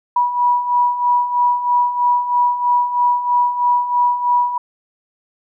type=beating tone pair; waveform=sine; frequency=972 / 975.1 Hz; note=B5 / B5; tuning=-28 / -22 cents; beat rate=3.1 Hz; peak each=-20 / -14 dBFS; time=0.16-4.58 s; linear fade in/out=5 ms; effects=none